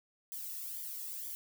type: noise with flanger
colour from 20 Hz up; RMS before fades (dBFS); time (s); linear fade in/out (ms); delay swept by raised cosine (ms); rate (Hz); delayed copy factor
violet; -42; 0.32-1.35; 0; 0.74 to 1.34; 2.1; -0.75
effects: none